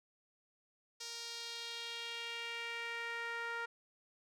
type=tone with band-pass filter sweep; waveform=sawtooth; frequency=466.2 Hz; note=A#4; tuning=in tune; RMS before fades=-43 dBFS; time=1-3.66 s; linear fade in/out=10 ms; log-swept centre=5300 to 1500 Hz; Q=2.2; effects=none